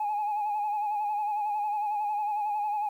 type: tone with vibrato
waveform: sine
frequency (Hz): 836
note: G#5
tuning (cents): +11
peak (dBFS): -25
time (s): 0-2.89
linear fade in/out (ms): 5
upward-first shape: sine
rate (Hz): 11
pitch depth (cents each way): 47
effects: tanh soft clip ceiling -24 dBFS + 10-bit